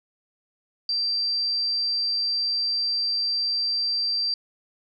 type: tone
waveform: sine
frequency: 4699 Hz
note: D8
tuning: in tune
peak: -22 dBFS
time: 0.89-4.34 s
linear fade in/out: 2 ms
effects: none